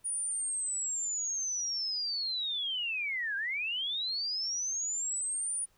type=linear two-way sweep; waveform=sine; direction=down then up; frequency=9630 to 1566 to 9630 Hz; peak=-31 dBFS; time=0.04-5.66 s; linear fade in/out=20 ms; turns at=3.36 s; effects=pink hiss -69 dBFS RMS until 5.77 s